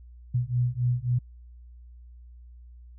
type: beating tone pair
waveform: sine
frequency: 121.3 / 125 Hz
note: B2 / B2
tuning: -31 / +21 cents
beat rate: 3.7 Hz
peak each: -26 dBFS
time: 0.34-1.19 s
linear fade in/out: 10 ms
effects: added 60 Hz sine -45 dBFS peak until 2.98 s